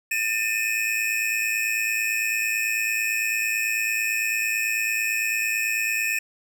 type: tone cluster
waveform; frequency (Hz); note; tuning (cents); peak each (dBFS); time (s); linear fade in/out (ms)
square; 1796 / 2457 / 2566; A6 / D#7 / E7; +35 / -22 / -47; -30 / -28 / -26; 0.11-6.19; 5
effects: none